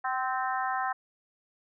harmonic tone with a mistuned harmonic, 260 Hz, C4, 11 cents flat, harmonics 3 / 4 / 5 / 6 / 7, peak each -31 / -33 / -35 / -37 / -38 dBFS, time 0.04-0.93 s, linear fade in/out 10 ms, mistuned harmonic 3, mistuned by -22 cents, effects none

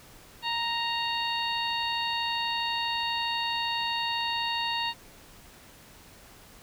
harmonic tone with a mistuned harmonic, 932.3 Hz, A#5, in tune, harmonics 1 / 2 / 3 / 4 / 5, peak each -31 / -36 / -33 / -34 / -37 dBFS, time 0.42-4.94 s, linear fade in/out 50 ms, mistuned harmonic 5, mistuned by -89 cents, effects pink hiss -52 dBFS RMS until 6.62 s

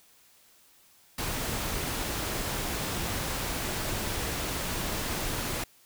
pink noise, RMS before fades -32 dBFS, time 1.18-5.64 s, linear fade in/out 5 ms, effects white hiss -60 dBFS RMS until 5.85 s

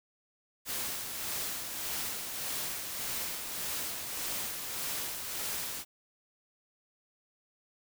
white noise with tremolo, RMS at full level -35 dBFS, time 0.65-5.85 s, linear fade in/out 50 ms, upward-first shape sine, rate 1.7 Hz, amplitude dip 40%, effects none

